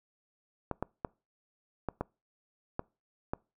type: clicks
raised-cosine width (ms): 1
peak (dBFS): -18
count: 7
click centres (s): 0.713 / 0.826 / 1.048 / 1.887 / 2.01 / 2.794 / 3.335
effects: noise-tail reverb RT60 0.3 s tail -25 dB re dry